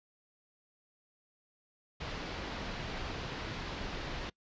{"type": "low-pass noise", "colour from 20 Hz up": "pink", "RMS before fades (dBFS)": -40, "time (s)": [2, 4.3], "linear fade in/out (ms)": 10, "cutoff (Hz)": 4700, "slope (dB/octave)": 24, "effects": ["noise-tail reverb RT60 0.1 s tail -24 dB re dry", "resampled to 16000 Hz"]}